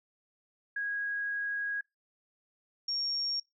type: tone pair in turn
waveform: sine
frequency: 1648 / 5543 Hz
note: G#6 / F8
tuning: -14 / -14 cents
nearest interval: octave + major sixth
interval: 2100 cents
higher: second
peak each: -31 / -30 dBFS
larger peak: second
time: 0.76-1.81 / 2.88-3.4 s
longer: first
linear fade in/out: 5 ms
effects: noise-tail reverb RT60 0.2 s tail -26 dB re dry